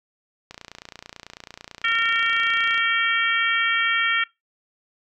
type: click train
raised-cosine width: 0.2 ms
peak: -20 dBFS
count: 67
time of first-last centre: 0.51-2.778 s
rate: 29.1 Hz
type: harmonic tone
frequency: 457.9 Hz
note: A#4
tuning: 31 cents flat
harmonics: 3 / 4 / 5 / 6 / 7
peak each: -24 / -23 / -24 / -30 / -26 dBFS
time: 1.84-4.24 s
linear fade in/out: 5 ms
effects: noise-tail reverb RT60 0.2 s tail -22 dB re dry